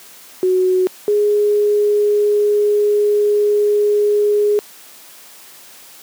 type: tone pair in turn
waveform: sine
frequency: 370 / 415.3 Hz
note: F#4 / G#4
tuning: 0 / 0 cents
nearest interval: major second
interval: 200 cents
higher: second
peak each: -11 dBFS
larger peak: neither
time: 0.43-0.87 / 1.08-4.59 s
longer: second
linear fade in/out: 0 ms
effects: white hiss -41 dBFS RMS until 6.02 s + high-pass 200 Hz 12 dB/octave